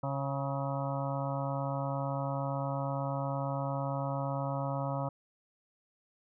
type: harmonic tone with a mistuned harmonic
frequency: 137.8 Hz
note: C#3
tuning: 10 cents flat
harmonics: 1 / 2 / 4 / 5 / 6 / 7 / 8 / 9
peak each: -34 / -41 / -38 / -41 / -44 / -41 / -46 / -44 dBFS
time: 0.03-5.09 s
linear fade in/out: 5 ms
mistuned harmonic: 9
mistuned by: +34 cents
effects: none